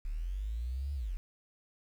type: linear two-way sweep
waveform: sine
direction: up then down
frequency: 34.7 to 72.6 to 34.7 Hz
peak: -33 dBFS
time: 0.05-1.17 s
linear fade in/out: 0 ms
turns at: 0.94 s
effects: 10-bit